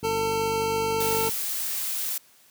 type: tone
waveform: 25% pulse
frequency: 448.3 Hz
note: A4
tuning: 32 cents sharp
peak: -20 dBFS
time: 0.03-1.3 s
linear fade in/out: 20 ms
type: click train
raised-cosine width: 3 ms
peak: -22 dBFS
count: 63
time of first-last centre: 0.03-1.29 s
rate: 49.2 Hz
type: noise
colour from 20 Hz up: blue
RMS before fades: -29 dBFS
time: 1-2.18 s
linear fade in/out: 5 ms
effects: white hiss -57 dBFS RMS until 2.5 s + high-pass 80 Hz 12 dB/octave